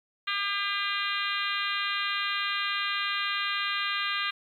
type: harmonic tone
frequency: 401.7 Hz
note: G4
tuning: 42 cents sharp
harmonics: 3 / 4 / 5 / 6 / 7 / 8 / 9 / 10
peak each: -33 / -34 / -35 / -36 / -36 / -37 / -38 / -38 dBFS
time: 0.27-4.31 s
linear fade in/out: 10 ms
effects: 10-bit